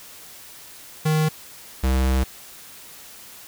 square tone pair in turn, 155.56 / 65.2 Hz, D#3 / C2, 0 / -5 cents, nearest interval octave + minor third, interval 1505 cents, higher first, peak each -18 dBFS, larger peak neither, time 1.05-1.29 / 1.83-2.24 s, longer second, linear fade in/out 10 ms, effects white hiss -43 dBFS RMS until 3.47 s

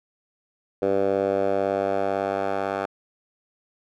10% pulse tone with band-pass filter sweep, 98 Hz, G2, in tune, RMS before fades -24 dBFS, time 0.82-2.86 s, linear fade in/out 5 ms, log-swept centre 490 to 900 Hz, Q 2.3, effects none

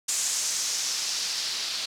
blue noise with low-pass filter sweep, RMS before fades -29 dBFS, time 0.08-1.86 s, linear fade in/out 10 ms, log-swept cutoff 7300 to 4300 Hz, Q 2.4, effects none

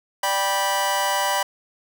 sawtooth chord, G major, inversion second, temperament just, 588 / 784 / 980 Hz, D5 / G5 / B5, +2 / 0 / -14 cents, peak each -23 / -21 / -19 dBFS, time 0.23-1.43 s, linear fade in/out 5 ms, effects none

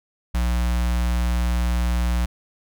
square tone with notch filter, 60 Hz, B1, 49 cents flat, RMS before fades -21 dBFS, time 0.34-2.26 s, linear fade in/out 10 ms, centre 390 Hz, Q 0.94, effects none

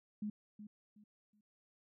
sine tone with echo, 209.9 Hz, G#3, 19 cents sharp, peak -37 dBFS, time 0.22-0.3 s, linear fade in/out 5 ms, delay 370 ms, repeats 3, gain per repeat -11 dB, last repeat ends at 1.41 s, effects none

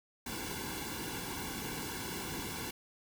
pink noise with comb filter, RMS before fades -40 dBFS, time 0.26-2.71 s, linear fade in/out 5 ms, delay 1.6 ms, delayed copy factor -0.85, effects none

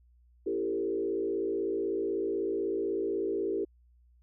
sine tone with frequency modulation, 392 Hz, G4, in tune, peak -28 dBFS, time 0.46-3.65 s, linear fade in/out 10 ms, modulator 56.1 Hz, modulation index 1.2, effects added 60 Hz sine -59 dBFS peak until 4.22 s

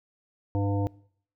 harmonic tone, 100.3 Hz, G2, 40 cents sharp, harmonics 1 / 3 / 5 / 7 / 9, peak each -25 / -30 / -34 / -38 / -39 dBFS, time 0.55-0.87 s, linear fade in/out 0 ms, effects noise-tail reverb RT60 0.6 s tail -23 dB re dry

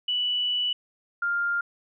sine tone pair in turn, 2960 / 1400.1 Hz, F#7 / F6, 0 / +4 cents, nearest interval octave + minor second, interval 1296 cents, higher first, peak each -23 dBFS, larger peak neither, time 0.08-0.73 / 1.22-1.61 s, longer first, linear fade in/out 5 ms, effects none

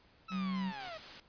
sawtooth linear sweep, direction down, 1330 to 613 Hz, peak -39 dBFS, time 0.28-0.98 s, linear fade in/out 10 ms
sine tone, 189 Hz, F#3, 37 cents sharp, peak -33 dBFS, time 0.3-0.73 s, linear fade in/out 50 ms
click train, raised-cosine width 0.3 ms, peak -34 dBFS, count 77, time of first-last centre 0.32-0.883 s, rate 135 Hz
white noise, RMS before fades -48 dBFS, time 0.8-1.2 s, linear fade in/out 2 ms
effects pink hiss -65 dBFS RMS until 1.28 s + resampled to 11025 Hz

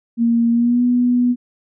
sine tone with pitch glide, 233.1 to 245.3 Hz, A#3 to B3, 0 to -12 cents, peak -12 dBFS, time 0.17-1.36 s, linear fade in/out 50 ms, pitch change +88 cents, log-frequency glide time 0.51-0.83 s, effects none

